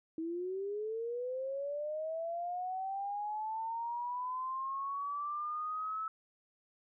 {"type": "linear sweep", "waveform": "sine", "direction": "up", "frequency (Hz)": [318.7, 1309], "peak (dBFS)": -35, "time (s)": [0.18, 6.08], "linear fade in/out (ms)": 2, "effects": []}